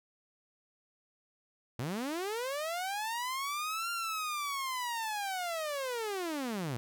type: linear two-way sweep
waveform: sawtooth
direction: up then down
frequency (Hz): 110 to 1396.9 to 110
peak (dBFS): -30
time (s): 1.79-6.77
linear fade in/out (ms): 0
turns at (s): 3.91
effects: none